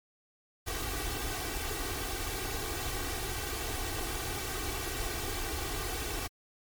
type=noise with comb filter; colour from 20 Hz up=pink; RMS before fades=-35 dBFS; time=0.66-6.28 s; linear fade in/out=20 ms; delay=2.6 ms; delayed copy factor=+0.8; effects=MP3 96 kbps